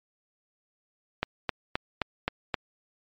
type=click train; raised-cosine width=0.3 ms; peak=-9 dBFS; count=6; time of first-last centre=1.23-2.542 s; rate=3.81 Hz; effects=low-pass 4000 Hz 12 dB/octave + MP3 64 kbps